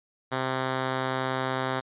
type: tone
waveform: 5% pulse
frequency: 130.81 Hz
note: C3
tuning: in tune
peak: -15 dBFS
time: 0.31-1.81 s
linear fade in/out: 20 ms
effects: resampled to 8000 Hz